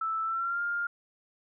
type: tone with pitch glide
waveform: sine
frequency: 1318.5 to 1405 Hz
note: E6 to F6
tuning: 0 to +10 cents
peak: -28 dBFS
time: 0.01-0.87 s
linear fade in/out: 5 ms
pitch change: +110 cents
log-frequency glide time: 0.24-0.61 s
effects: none